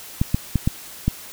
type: clicks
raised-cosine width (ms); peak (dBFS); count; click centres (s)
5; -5; 5; 0.215 / 0.345 / 0.557 / 0.675 / 1.08
effects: white hiss -39 dBFS RMS until 1.32 s